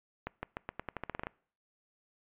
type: accelerating click train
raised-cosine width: 0.5 ms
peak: -21 dBFS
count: 13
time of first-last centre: 0.27-1.269 s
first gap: 160 ms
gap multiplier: 0.87
effects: noise-tail reverb RT60 0.5 s tail -24 dB re dry + resampled to 8000 Hz

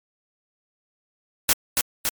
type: noise with echo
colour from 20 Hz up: white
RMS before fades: -17 dBFS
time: 1.49-1.53 s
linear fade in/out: 0 ms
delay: 280 ms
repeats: 2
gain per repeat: -3 dB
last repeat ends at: 2.09 s
effects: MP3 96 kbps

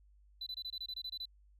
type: tone bursts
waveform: sine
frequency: 4000 Hz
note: B7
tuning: 21 cents sharp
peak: -37 dBFS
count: 11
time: 0.41-1.255 s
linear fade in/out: 5 ms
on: 55 ms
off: 24 ms
effects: tanh soft clip ceiling -37 dBFS + added 50 Hz sine -61 dBFS peak until 1.59 s

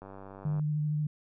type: click train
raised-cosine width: 1 ms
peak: -32 dBFS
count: 57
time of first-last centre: 0.02-0.596 s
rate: 97.3 Hz
type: tone with vibrato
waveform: sine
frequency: 150.8 Hz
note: D3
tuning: 46 cents sharp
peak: -27 dBFS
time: 0.45-1.07 s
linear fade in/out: 5 ms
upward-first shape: triangle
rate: 13 Hz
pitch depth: 24 cents each way
effects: none

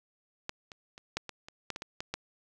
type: clicks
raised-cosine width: 0.2 ms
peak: -17 / -28 / -30 / -14 / -22 / -28 / -17 / -21 / -21 / -19 / -16 dBFS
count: 11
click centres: 0.494 / 0.718 / 0.979 / 1.17 / 1.293 / 1.485 / 1.703 / 1.761 / 1.821 / 2.005 / 2.14 s
effects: none

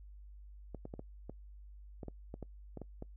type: clicks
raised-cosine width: 2 ms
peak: -30 dBFS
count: 12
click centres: 0.747 / 0.854 / 0.939 / 0.994 / 1.296 / 2.032 / 2.083 / 2.341 / 2.427 / 2.773 / 2.817 / 3.024 s
effects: noise-tail reverb RT60 0.1 s tail -24 dB re dry + added 50 Hz sine -50 dBFS peak until 3.16 s

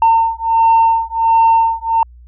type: beating tone pair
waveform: sine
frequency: 907 / 908.4 Hz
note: A#5 / A#5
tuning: -48 / -45 cents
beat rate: 1.4 Hz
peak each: -11 dBFS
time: 0.02-2.03 s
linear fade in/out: 2 ms
effects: tanh soft clip ceiling -4 dBFS + added 60 Hz sine -37 dBFS peak until 2.27 s

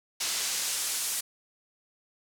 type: noise with band-pass filter sweep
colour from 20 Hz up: pink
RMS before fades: -31 dBFS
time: 0.2-1.21 s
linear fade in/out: 10 ms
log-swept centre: 5900 to 9300 Hz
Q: 0.88
effects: none

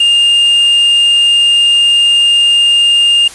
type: tone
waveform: triangle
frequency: 2816 Hz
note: F7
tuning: 14 cents sharp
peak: -4 dBFS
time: 0-3.28 s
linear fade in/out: 5 ms
effects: white hiss -31 dBFS RMS until 3.34 s + resampled to 24000 Hz

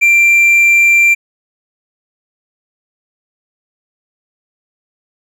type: tone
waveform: triangle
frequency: 2363 Hz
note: D7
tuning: 10 cents sharp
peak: -4 dBFS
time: 0.01-1.15 s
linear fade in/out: 20 ms
effects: none

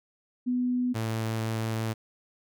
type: tone pair in turn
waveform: sine / sawtooth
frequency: 248.3 / 111.73 Hz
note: B3 / A2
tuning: +9 / +27 cents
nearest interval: octave + major second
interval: 1382 cents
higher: first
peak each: -24 dBFS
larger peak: neither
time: 0.46-0.94 / 0.94-1.94 s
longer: second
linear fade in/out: 20 ms
effects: none

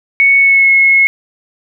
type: tone with pitch glide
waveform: sine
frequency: 2217 to 2176 Hz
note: C#7 to C#7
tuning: 0 to -33 cents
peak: -5 dBFS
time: 0.2-1.07 s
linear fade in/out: 0 ms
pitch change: -33 cents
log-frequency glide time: 0.38-0.71 s
effects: none

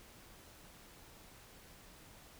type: silence
effects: pink hiss -58 dBFS RMS until 2.39 s

